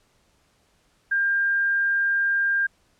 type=tone; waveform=sine; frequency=1600 Hz; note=G6; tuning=35 cents sharp; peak=-19 dBFS; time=1.11-2.67 s; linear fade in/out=10 ms; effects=pink hiss -64 dBFS RMS until 2.99 s + low-pass 10000 Hz 12 dB/octave